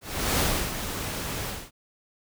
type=noise with ADSR envelope; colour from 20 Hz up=pink; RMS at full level=-23 dBFS; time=0.01-1.71 s; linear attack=370 ms; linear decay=330 ms; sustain=-9 dB; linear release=230 ms; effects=none